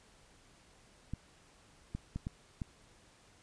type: clicks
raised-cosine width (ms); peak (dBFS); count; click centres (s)
5; -25; 5; 1.136 / 1.95 / 2.16 / 2.269 / 2.618
effects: pink hiss -63 dBFS RMS until 3.42 s + resampled to 22050 Hz